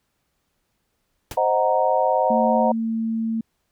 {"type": "noise with exponential decay", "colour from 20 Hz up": "pink", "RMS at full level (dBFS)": -27, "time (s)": [1.31, 1.39], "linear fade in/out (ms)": 2, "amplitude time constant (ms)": 17}
{"type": "chord", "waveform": "sine", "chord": "C half-diminished seventh", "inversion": "none", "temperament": "equal", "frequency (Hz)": [523.3, 622.3, 740, 932.3], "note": ["C5", "Eb5", "Gb5", "Bb5"], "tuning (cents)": [0, 0, 0, 0], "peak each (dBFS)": -22, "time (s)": [1.37, 2.72], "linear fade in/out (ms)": 5}
{"type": "tone with pitch glide", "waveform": "sine", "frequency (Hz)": [226.4, 225], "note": ["A3", "A3"], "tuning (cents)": [50, 39], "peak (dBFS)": -21, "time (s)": [2.3, 3.41], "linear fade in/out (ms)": 5, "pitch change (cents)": -11, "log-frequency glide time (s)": [2.69, 2.96]}
{"effects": ["pink hiss -72 dBFS RMS until 3.71 s"]}